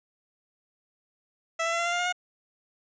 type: tone with pitch steps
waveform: 15% pulse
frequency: 659.3 / 667.7 / 676.3 / 684.9 / 693.7 / 702.6 / 711.5 / 720.6 Hz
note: E5 / E5 / E5 / F5 / F5 / F5 / F5 / F#5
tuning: 0 / +22 / +44 / -34 / -12 / +10 / +32 / -46 cents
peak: -19 dBFS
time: 1.59-2.126 s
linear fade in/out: 10 ms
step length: 67 ms
effects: resampled to 16000 Hz

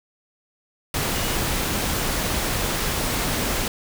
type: tone in noise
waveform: sine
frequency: 2892 Hz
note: F#7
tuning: 40 cents flat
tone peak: -35 dBFS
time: 1.15-1.35 s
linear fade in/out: 2 ms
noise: pink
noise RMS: -24 dBFS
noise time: 0.94-3.68 s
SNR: -14 dB
effects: none

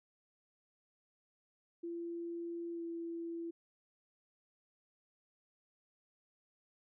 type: tone with pitch glide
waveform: sine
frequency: 340 to 335.5 Hz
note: F4 to E4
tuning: -46 to +31 cents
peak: -39 dBFS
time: 1.83-3.51 s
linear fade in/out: 10 ms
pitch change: -23 cents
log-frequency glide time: 2.72-2.82 s
effects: none

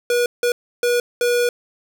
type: tone bursts at uneven times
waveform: square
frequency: 483.6 Hz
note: B4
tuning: 36 cents flat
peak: -16 dBFS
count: 4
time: 0.1-0.26 / 0.43-0.52 / 0.83-1 / 1.21-1.49 s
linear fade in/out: 2 ms
effects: none

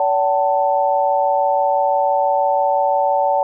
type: tone cluster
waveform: sine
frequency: 571 / 760 / 886 Hz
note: D5 / F#5 / A5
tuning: -49 / +46 / +12 cents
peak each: -18 dBFS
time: 0-3.43 s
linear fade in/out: 2 ms
effects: none

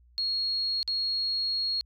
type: tone with dropouts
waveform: sine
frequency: 4300 Hz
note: C8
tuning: 47 cents sharp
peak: -26 dBFS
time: 0.18-1.81 s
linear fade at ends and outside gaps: 0 ms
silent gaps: 0.829-0.877 s
effects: added 60 Hz sine -56 dBFS peak until 1.85 s

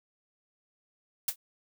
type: noise with exponential decay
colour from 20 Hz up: blue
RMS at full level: -23 dBFS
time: 1.28-1.36 s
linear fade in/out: 5 ms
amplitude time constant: 17 ms
effects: none

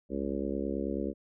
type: harmonic tone with a mistuned harmonic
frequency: 69.3 Hz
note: C#2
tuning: in tune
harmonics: 1 / 3 / 4 / 5 / 6 / 7 / 8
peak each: -41 / -36 / -36 / -37 / -39 / -40 / -41 dBFS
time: 0.09-1.14 s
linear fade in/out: 50 ms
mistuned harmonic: 1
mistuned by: -120 cents
effects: none

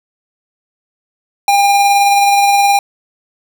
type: tone with tremolo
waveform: square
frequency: 803 Hz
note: G5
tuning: 41 cents sharp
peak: -7 dBFS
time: 1.48-2.79 s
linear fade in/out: 2 ms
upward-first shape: triangle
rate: 19 Hz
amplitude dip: 30%
effects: none

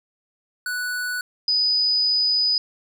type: tone pair in turn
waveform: square / sine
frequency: 1480 / 4978 Hz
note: F#6 / D#8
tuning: 0 / 0 cents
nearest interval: octave + major sixth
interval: 2100 cents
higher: second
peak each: -25 / -17 dBFS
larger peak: second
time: 0.66-1.21 / 1.48-2.58 s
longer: second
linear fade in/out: 2 ms
effects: none

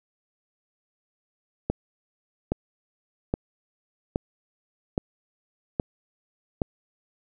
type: click train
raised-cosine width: 2 ms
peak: -10 dBFS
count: 7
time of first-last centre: 1.7-6.618 s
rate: 1.22 Hz
effects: none

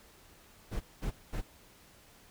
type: noise bursts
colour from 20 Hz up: brown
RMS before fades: -34 dBFS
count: 3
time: 0.71-1.418 s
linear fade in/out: 20 ms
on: 96 ms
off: 210 ms
effects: pink hiss -59 dBFS RMS until 2.3 s

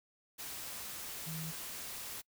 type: tone in noise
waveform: sine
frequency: 160.8 Hz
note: E3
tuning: 43 cents flat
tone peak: -40 dBFS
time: 1.26-1.52 s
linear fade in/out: 20 ms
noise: white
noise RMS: -44 dBFS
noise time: 0.38-2.22 s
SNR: +1 dB
effects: noise-tail reverb RT60 0.1 s tail -25 dB re dry

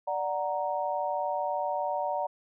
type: chord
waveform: sine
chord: D augmented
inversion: none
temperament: equal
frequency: 587.3 / 740 / 932.3 Hz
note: D5 / F#5 / A#5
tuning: 0 / 0 / 0 cents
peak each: -32 dBFS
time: 0.07-2.27 s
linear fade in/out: 10 ms
effects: none

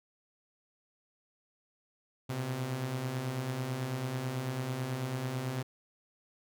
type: beating tone pair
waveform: sawtooth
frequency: 121.2 / 130.3 Hz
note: B2 / C3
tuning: -32 / -7 cents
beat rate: 9.1 Hz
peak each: -37 / -30 dBFS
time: 2.29-5.63 s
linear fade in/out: 10 ms
effects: none

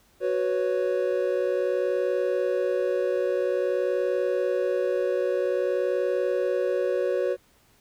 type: chord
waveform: triangle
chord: F# suspended fourth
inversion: none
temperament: equal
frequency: 370 / 493.9 / 554.4 Hz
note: F#4 / B4 / C#5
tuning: 0 / 0 / 0 cents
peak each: -25 dBFS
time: 0.2-7.37 s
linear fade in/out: 50 ms
effects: pink hiss -61 dBFS RMS until 7.8 s

